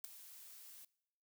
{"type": "noise with ADSR envelope", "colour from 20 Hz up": "blue", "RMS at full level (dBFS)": -40, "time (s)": [0.04, 0.85], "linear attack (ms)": 5, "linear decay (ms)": 7, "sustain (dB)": -16, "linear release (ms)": 4, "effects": ["noise-tail reverb RT60 0.8 s tail -23 dB re dry"]}